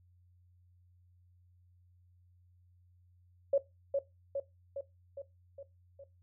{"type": "tone with echo", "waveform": "sine", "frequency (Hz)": 554.4, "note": "C#5", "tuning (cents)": 0, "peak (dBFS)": -23, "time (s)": [3.53, 3.58], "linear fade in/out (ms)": 5, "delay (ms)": 410, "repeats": 6, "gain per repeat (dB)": -4, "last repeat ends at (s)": 6.04, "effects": ["noise-tail reverb RT60 0.2 s tail -17 dB re dry", "added 89 Hz sine -62 dBFS peak until 6.22 s"]}